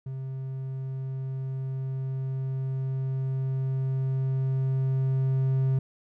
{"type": "tone with level ramp", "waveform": "triangle", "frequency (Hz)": 132.7, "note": "C3", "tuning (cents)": 25, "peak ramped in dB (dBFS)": [-30, -19], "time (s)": [0.06, 5.79], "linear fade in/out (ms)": 5, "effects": []}